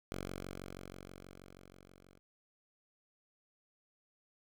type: tone with level ramp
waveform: 5% pulse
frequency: 46.25 Hz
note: F#1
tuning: in tune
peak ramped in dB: -28 to -50 dBFS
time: 0.12-2.19 s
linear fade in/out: 0 ms
effects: none